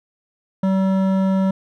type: tone with hard clipping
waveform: sine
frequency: 191.2 Hz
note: G3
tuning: 43 cents flat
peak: -17 dBFS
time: 0.63-1.51 s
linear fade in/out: 5 ms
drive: 12 dB
effects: none